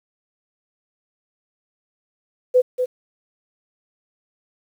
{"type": "tone with echo", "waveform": "sine", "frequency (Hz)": 503, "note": "B4", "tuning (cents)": 32, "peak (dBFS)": -10, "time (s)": [2.54, 2.62], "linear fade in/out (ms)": 20, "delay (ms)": 240, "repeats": 1, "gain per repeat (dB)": -7, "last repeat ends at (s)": 2.86, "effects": ["8-bit"]}